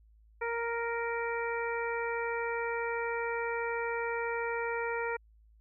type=harmonic tone; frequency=466.2 Hz; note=A#4; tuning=in tune; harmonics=1 / 2 / 3 / 4 / 5; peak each=-34 / -37 / -39 / -40 / -41 dBFS; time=0.41-5.17 s; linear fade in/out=10 ms; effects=added 54 Hz sine -58 dBFS peak until 5.6 s